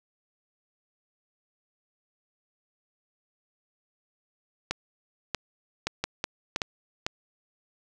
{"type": "clicks", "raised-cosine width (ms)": 0.2, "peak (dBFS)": -10, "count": 8, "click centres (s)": [4.71, 5.347, 5.87, 6.04, 6.241, 6.561, 6.618, 7.065], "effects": []}